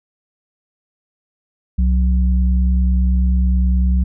sine tone pair together, 64.4 / 183.52 Hz, C2 / F#3, -27 / -14 cents, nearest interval octave + tritone, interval 1813 cents, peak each -12 / -21 dBFS, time 1.78-4.04 s, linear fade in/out 10 ms, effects none

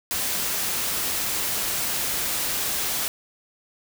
white noise, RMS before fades -26 dBFS, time 0.11-3.08 s, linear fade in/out 0 ms, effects none

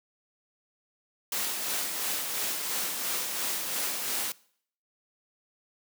white noise with tremolo, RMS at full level -30 dBFS, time 1.32-4.32 s, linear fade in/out 2 ms, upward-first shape sine, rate 2.9 Hz, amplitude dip 35%, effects noise-tail reverb RT60 0.6 s tail -22 dB re dry + high-pass 200 Hz 12 dB/octave

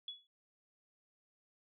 sine tone with exponential decay, 3391 Hz, G#7, 35 cents sharp, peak -38 dBFS, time 0.08-0.27 s, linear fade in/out 2 ms, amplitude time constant 41 ms, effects none

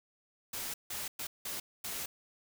white noise bursts at uneven times, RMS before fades -39 dBFS, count 5, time 0.53-0.74 / 0.9-1.08 / 1.19-1.27 / 1.45-1.6 / 1.84-2.06 s, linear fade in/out 5 ms, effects none

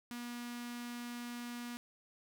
sawtooth tone with notch filter, 240.7 Hz, B3, 44 cents flat, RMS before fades -44 dBFS, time 0.11-1.77 s, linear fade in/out 0 ms, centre 540 Hz, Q 0.7, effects none

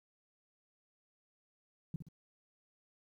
sine tone with echo, 159.5 Hz, D#3, 43 cents sharp, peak -34 dBFS, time 1.94-1.96 s, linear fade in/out 2 ms, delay 63 ms, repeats 2, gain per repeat -8 dB, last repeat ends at 2.086 s, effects 12-bit

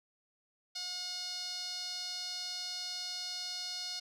sawtooth tone with band-pass filter, 722 Hz, F#5, 43 cents flat, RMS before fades -40 dBFS, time 0.75-4 s, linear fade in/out 10 ms, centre 4700 Hz, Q 6.1, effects none

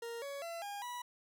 40% pulse tone with pitch steps, 466.2 / 560.9 / 674.7 / 811.7 / 976.5 Hz, A#4 / C#5 / E5 / G#5 / B5, 0 / +20 / +40 / -40 / -20 cents, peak -40 dBFS, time 0.02-1.02 s, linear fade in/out 5 ms, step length 200 ms, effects none

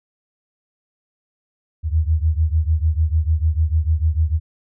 sine beating tone pair, 76.8 / 83.5 Hz, D#2 / E2, -22 / +23 cents, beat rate 6.7 Hz, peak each -17 / -19 dBFS, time 1.83-4.4 s, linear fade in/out 50 ms, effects none

